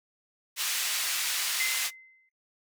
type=band-pass noise; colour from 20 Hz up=pink; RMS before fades=-30 dBFS; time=0.56-1.91 s; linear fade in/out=50 ms; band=2200 to 15000 Hz; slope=12 dB/octave
type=tone with exponential decay; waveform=sine; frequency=2062 Hz; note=C7; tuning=26 cents flat; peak=-26 dBFS; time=1.6-2.29 s; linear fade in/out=2 ms; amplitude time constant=150 ms
effects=noise-tail reverb RT60 0.1 s tail -17 dB re dry